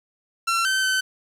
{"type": "tone with pitch steps", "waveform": "sawtooth", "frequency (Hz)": [1355, 1541, 1528], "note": ["E6", "G6", "G6"], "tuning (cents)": [47, -30, -45], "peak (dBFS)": -16, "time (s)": [0.47, 1.01], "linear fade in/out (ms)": 10, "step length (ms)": 180, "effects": ["low-pass 11000 Hz 12 dB/octave", "8-bit"]}